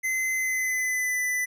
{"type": "tone with pitch glide", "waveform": "square", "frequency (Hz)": [2052, 1994.7], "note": ["C7", "B6"], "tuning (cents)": [-34, 17], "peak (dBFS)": -25, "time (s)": [0.03, 1.46], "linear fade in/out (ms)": 20, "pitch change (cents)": -49, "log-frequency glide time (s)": [0.35, 1.21], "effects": []}